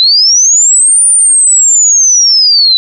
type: linear two-way sweep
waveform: sine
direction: up then down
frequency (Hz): 3940 to 9397 to 3940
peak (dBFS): -3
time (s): 0-2.77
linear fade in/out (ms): 0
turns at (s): 1.05
effects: none